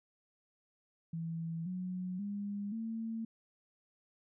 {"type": "tone with pitch steps", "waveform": "sine", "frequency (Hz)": [164.81, 182.87, 202.9, 225.1], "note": ["E3", "F#3", "G#3", "A3"], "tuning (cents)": [0, -20, -40, 40], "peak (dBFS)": -36, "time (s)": [1.13, 3.25], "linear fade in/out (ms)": 5, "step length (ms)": 530, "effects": []}